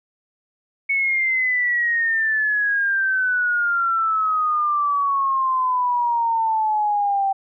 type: exponential sweep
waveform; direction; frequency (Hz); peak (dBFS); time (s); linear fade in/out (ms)
sine; down; 2219 to 776; -17; 0.89-7.33; 10
effects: none